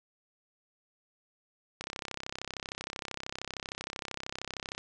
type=click train; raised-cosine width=0.2 ms; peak=-19 dBFS; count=99; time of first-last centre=1.81-4.78 s; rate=33 Hz; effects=resampled to 22050 Hz + 8-bit